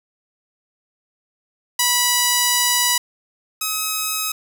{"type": "tone pair in turn", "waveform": "5% pulse", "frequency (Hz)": [979, 1275.3], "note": ["B5", "D#6"], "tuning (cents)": [-15, 42], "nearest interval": "perfect fourth", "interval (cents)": 457, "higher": "second", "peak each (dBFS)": [-3, -9], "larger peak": "first", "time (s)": [[1.79, 2.98], [3.61, 4.32]], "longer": "first", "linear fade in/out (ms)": 5, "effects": []}